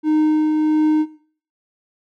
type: tone with tremolo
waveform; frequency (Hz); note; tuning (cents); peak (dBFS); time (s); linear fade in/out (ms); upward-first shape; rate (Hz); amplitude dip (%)
triangle; 308.3; D#4; -16; -11; 0.03-1.06; 50; triangle; 1.5; 30
effects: noise-tail reverb RT60 0.5 s tail -17 dB re dry